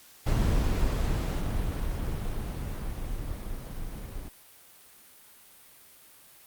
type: noise with level ramp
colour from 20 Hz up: brown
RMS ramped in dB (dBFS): -24 to -38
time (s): 0.26-4.29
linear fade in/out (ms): 10
effects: white hiss -54 dBFS RMS until 6.46 s + Opus 48 kbps